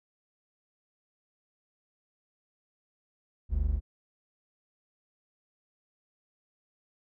triangle tone pair together, 48.97 / 72.8 Hz, G1 / D2, -1 / -15 cents, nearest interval perfect fifth, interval 686 cents, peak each -26 dBFS, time 3.49-3.81 s, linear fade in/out 50 ms, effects none

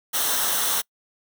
white noise with comb filter, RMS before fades -23 dBFS, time 0.13-0.82 s, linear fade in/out 20 ms, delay 0.42 ms, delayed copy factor -0.65, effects noise-tail reverb RT60 0.1 s tail -26 dB re dry

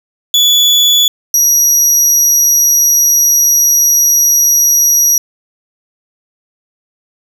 35% pulse tone pair in turn, 3435 / 5777 Hz, A7 / F#8, -42 / -42 cents, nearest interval major sixth, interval 900 cents, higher second, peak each -4 dBFS, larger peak neither, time 0.34-1.08 / 1.34-5.18 s, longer second, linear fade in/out 2 ms, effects none

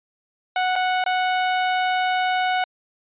sawtooth tone with dropouts, 738 Hz, F#5, 5 cents flat, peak -15 dBFS, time 0.56-2.64 s, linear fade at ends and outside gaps 2 ms, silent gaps 0.756-0.761 / 1.04-1.062 s, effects resampled to 8000 Hz

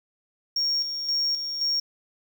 triangle tone with tremolo, 5550 Hz, F8, 12 cents flat, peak -20 dBFS, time 0.56-1.8 s, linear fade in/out 5 ms, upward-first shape square, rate 1.9 Hz, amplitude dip 55%, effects tanh soft clip ceiling -16 dBFS + 9-bit

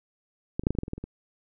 clicks, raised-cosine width 3 ms, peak -14 / -25 / -8 / -12 / -26 / -9 / -19 / -23 / -17 / -26 / -22 dBFS, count 11, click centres 0.595 / 0.636 / 0.669 / 0.706 / 0.751 / 0.787 / 0.834 / 0.881 / 0.934 / 0.98 / 1.04 s, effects none

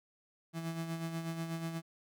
35% pulse tone with tremolo, 164.81 Hz, E3, in tune, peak -33 dBFS, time 0.53-1.82 s, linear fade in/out 50 ms, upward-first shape sine, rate 8.2 Hz, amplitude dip 50%, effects none

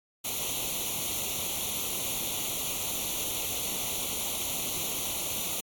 white noise with comb filter, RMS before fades -32 dBFS, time 0.24-5.61 s, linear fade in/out 10 ms, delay 0.3 ms, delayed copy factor +0.9, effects AAC 64 kbps

